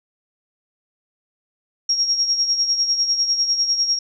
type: tone with tremolo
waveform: sine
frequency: 5588 Hz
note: F8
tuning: in tune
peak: -14 dBFS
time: 1.89-3.99 s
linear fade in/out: 5 ms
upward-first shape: sine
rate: 10 Hz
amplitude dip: 60%
effects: none